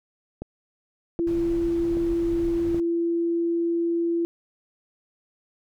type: click train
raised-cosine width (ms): 2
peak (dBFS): -19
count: 4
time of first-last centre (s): 0.42-2.746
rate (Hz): 1.29
type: tone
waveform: sine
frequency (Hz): 338.3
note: E4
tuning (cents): +45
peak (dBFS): -21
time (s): 1.19-4.25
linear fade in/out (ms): 0
type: noise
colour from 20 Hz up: brown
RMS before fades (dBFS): -35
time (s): 1.27-2.8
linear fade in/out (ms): 2
effects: none